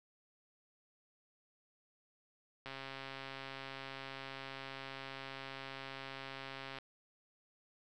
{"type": "click train", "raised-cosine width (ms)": 0.3, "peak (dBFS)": -29, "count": 558, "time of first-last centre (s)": [2.66, 6.786], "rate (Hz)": 135, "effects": []}